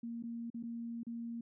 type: tone with dropouts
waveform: sine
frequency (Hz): 233.1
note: A#3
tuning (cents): 0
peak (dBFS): -39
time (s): 0.03-1.41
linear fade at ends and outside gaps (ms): 5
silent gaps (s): 0.226-0.236 / 0.502-0.543 / 0.628-0.635 / 1.033-1.067
effects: none